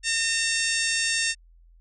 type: harmonic tone with a mistuned harmonic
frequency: 912 Hz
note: A#5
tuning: 38 cents flat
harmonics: 2 / 3 / 4 / 5 / 6 / 7 / 8 / 9 / 10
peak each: -28 / -29 / -32 / -34 / -30 / -34 / -33 / -34 / -36 dBFS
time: 0.03-1.35 s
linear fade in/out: 50 ms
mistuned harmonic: 3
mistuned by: -22 cents
effects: added 42 Hz sine -51 dBFS peak until 1.8 s